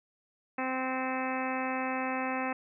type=harmonic tone with a mistuned harmonic; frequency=259.7 Hz; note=C4; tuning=13 cents flat; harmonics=1 / 2 / 3 / 4 / 5 / 6 / 7 / 8 / 9 / 10; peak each=-35 / -38 / -36 / -39 / -41 / -44 / -41 / -43 / -46 / -41 dBFS; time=0.58-2.53 s; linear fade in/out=5 ms; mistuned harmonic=9; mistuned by=-36 cents; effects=none